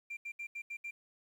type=tone bursts at uneven times; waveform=sine; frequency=2373 Hz; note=D7; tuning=17 cents sharp; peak=-37 dBFS; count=6; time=0.1-0.17 / 0.25-0.32 / 0.39-0.47 / 0.55-0.62 / 0.7-0.77 / 0.84-0.91 s; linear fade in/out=10 ms; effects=tanh soft clip ceiling -37 dBFS + 11-bit